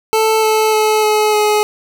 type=tone with pitch steps; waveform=25% pulse; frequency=440 / 435.4 / 430.9 / 426.5 / 422.1 Hz; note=A4 / A4 / A4 / G#4 / G#4; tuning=0 / -18 / -36 / +46 / +28 cents; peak=-7 dBFS; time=0.13-1.63 s; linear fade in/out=0 ms; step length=300 ms; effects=none